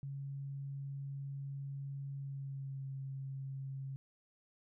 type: tone with pitch glide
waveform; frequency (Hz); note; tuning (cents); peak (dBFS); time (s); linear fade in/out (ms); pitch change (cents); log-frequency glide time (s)
sine; 138.59 to 135.35; C#3 to C#3; 0 to -41; -40; 0.03-3.96; 0; -41; 2.16-2.87
effects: none